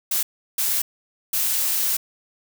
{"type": "noise bursts at uneven times", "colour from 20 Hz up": "blue", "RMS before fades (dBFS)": -22, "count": 3, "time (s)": [[0.11, 0.23], [0.58, 0.82], [1.33, 1.97]], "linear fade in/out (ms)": 5, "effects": []}